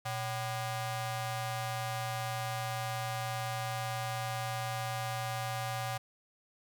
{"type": "ring-modulated tone", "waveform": "sawtooth", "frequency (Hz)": 442.1, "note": "A4", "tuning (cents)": 8, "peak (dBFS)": -27, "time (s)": [0.05, 5.98], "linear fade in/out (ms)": 10, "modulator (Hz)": 322, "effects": []}